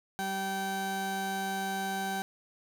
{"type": "tone pair together", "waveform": "30% pulse", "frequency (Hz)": [193.5, 774], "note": ["G3", "G5"], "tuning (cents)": [-22, -22], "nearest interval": "2 octaves", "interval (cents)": 2400, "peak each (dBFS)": [-34, -31], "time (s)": [0.19, 2.22], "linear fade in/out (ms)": 0, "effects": []}